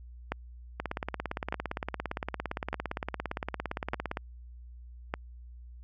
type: two click trains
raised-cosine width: 0.5 ms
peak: -17 / -15 dBFS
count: 60 / 5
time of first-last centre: 0.8-4.171 / 0.32-5.139 s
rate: 17.5 / 0.83 Hz
effects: added 60 Hz sine -45 dBFS peak until 5.83 s

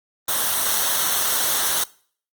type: noise with comb filter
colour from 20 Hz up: white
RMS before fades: -21 dBFS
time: 0.28-1.84 s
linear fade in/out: 5 ms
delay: 0.41 ms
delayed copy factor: -0.6
effects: noise-tail reverb RT60 0.5 s tail -22 dB re dry + Opus 24 kbps

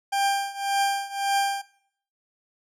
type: tone with tremolo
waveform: 40% pulse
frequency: 794 Hz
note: G5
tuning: 22 cents sharp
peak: -18 dBFS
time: 0.12-1.62 s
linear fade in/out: 10 ms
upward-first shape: triangle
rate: 1.8 Hz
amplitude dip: 90%
effects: noise-tail reverb RT60 0.6 s tail -18 dB re dry + low-pass 12000 Hz 12 dB/octave

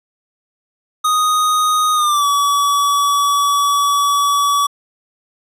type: tone with pitch glide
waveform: square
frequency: 1244.5 to 1141.2 Hz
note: D#6 to C#6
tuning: 0 to +50 cents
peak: -13 dBFS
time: 1.04-4.67 s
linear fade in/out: 10 ms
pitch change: -150 cents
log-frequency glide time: 1.94-2.26 s
effects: resampled to 32000 Hz

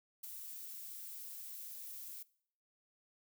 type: noise with ADSR envelope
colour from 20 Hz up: violet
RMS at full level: -43 dBFS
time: 0.23-2.23 s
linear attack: 11 ms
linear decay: 10 ms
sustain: -5 dB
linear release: 7 ms
effects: noise-tail reverb RT60 0.6 s tail -21 dB re dry

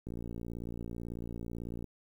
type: click train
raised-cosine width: 3 ms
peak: -28 dBFS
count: 104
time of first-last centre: 0.07-1.843 s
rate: 58.1 Hz
effects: 10-bit

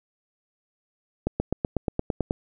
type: accelerating click train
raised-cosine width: 2 ms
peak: -10 dBFS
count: 10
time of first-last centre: 1.27-2.309 s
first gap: 130 ms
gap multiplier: 0.97
effects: none

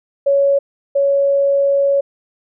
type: tone pair in turn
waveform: sine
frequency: 558 / 558 Hz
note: C#5 / C#5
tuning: +11 / +11 cents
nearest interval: unison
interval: 0 cents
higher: neither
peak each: -10 / -11 dBFS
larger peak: first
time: 0.26-0.59 / 0.95-2.01 s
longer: second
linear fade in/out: 10 ms
effects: none

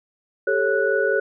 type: tone cluster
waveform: sine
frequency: 396 / 440.6 / 551 / 1475 Hz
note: G4 / A4 / C#5 / F#6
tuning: +18 / +2 / -11 / -6 cents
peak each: -23 dBFS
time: 0.47-1.2 s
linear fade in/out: 5 ms
effects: none

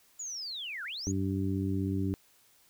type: linear two-way sweep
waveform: sine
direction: down then up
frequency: 7040 to 1350 to 7040 Hz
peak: -36 dBFS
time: 0.19-1.12 s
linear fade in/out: 10 ms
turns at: 0.84 s
type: harmonic tone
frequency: 96.3 Hz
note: G2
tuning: 30 cents flat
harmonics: 1 / 2 / 3 / 4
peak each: -32 / -34 / -33 / -40 dBFS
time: 1.07-2.14 s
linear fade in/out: 0 ms
effects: white hiss -64 dBFS RMS until 2.69 s

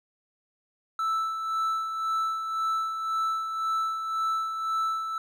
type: tone with tremolo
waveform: triangle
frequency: 1318.5 Hz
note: E6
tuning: in tune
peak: -22 dBFS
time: 0.99-5.18 s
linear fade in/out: 2 ms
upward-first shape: sine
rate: 1.9 Hz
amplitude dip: 50%
effects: none

